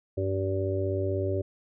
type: harmonic tone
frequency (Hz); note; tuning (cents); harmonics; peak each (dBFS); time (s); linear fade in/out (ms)
96.1; G2; -34; 1 / 3 / 4 / 5 / 6; -29 / -36 / -30 / -40 / -33; 0.17-1.42; 10
effects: none